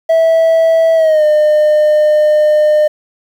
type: tone with pitch glide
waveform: triangle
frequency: 653 to 605.8 Hz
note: E5 to D#5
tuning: -17 to -46 cents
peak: -4 dBFS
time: 0.09-2.88 s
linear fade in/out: 10 ms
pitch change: -129 cents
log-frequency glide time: 0.95-1.24 s
effects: tanh soft clip ceiling 0 dBFS + 7-bit